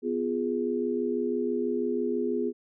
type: chord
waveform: sine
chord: F diminished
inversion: second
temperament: equal with one note detuned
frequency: 249.4 / 349.2 / 415.3 Hz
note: Cb4 / F4 / Ab4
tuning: +17 / 0 / 0 cents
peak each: -30 / -31 / -29 dBFS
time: 0.02-2.53 s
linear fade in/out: 50 ms
effects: none